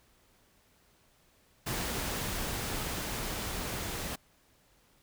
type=noise with level ramp; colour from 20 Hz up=pink; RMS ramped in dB=-34 to -37 dBFS; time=1.66-4.16 s; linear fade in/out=10 ms; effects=pink hiss -66 dBFS RMS until 5.02 s